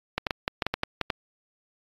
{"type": "clicks", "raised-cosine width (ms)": 0.3, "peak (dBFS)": -9, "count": 10, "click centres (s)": [0.18, 0.268, 0.308, 0.479, 0.622, 0.666, 0.74, 0.834, 1.013, 1.102], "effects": ["AAC 32 kbps"]}